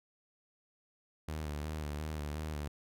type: tone with vibrato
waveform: sawtooth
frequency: 75.7 Hz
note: D#2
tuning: 47 cents flat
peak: -33 dBFS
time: 1.28-2.68 s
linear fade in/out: 5 ms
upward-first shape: square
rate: 2.8 Hz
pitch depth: 41 cents each way
effects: none

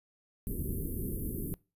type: band-stop noise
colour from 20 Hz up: pink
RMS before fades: -35 dBFS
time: 0.47-1.54 s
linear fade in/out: 0 ms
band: 410 to 11000 Hz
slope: 48 dB/octave
effects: noise-tail reverb RT60 0.3 s tail -23 dB re dry + resampled to 32000 Hz

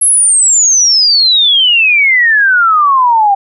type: exponential sweep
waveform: sine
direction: down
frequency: 11175 to 780 Hz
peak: -5 dBFS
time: 0.01-3.35 s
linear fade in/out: 10 ms
effects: none

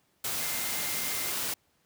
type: tone in noise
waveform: sine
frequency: 2093 Hz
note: C7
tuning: in tune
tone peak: -42 dBFS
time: 0.4-1.31 s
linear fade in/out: 5 ms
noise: white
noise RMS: -32 dBFS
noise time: 0.24-1.54 s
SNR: -13 dB
effects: pink hiss -70 dBFS RMS until 1.85 s + high-pass 80 Hz 12 dB/octave

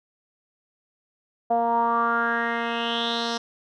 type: tone with low-pass filter sweep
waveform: 10% pulse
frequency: 233.1 Hz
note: A#3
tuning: in tune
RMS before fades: -24 dBFS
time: 1.5-3.38 s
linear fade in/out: 10 ms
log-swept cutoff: 700 to 5000 Hz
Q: 5.4
effects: none

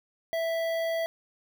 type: tone with notch filter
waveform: square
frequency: 659.3 Hz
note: E5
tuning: in tune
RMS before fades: -29 dBFS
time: 0.33-1.06 s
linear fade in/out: 0 ms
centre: 7900 Hz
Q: 0.59
effects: none

